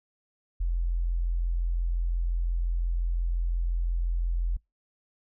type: tone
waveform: sine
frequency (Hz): 42.86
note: F1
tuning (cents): -32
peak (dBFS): -24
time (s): 0.6-4.57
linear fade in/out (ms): 10
effects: noise-tail reverb RT60 0.2 s tail -26 dB re dry